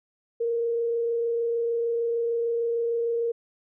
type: tone with frequency modulation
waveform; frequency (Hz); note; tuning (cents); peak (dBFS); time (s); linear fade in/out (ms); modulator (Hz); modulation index
sine; 466.2; A#4; 0; -23; 0.4-3.32; 10; 26.6; 0.22
effects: none